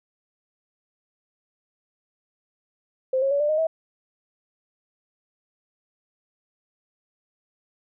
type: tone with pitch steps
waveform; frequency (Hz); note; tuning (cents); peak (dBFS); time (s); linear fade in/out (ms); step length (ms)
sine; 521 / 543.8 / 567.5 / 592.3 / 618.1 / 645.1; C5 / C#5 / C#5 / D5 / D#5 / E5; -7 / -33 / +41 / +15 / -12 / -38; -19; 3.13-3.67; 5; 90
effects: none